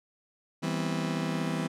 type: chord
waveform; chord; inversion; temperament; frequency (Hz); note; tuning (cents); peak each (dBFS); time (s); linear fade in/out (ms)
35% pulse; C major seventh; first; just; 163.52 / 196.22 / 245.3 / 261.6; E3 / G3 / B3 / C4; -14 / +2 / -12 / 0; -30 / -34 / -34 / -35; 0.62-1.68; 20
effects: low-pass 9000 Hz 12 dB/octave